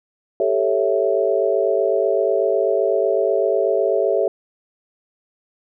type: chord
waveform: sine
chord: A dominant seventh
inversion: third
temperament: equal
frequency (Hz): 392 / 440 / 554.4 / 659.3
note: G4 / A4 / C#5 / E5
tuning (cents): 0 / 0 / 0 / 0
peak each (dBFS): -21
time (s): 0.4-4.28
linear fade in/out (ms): 2
effects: none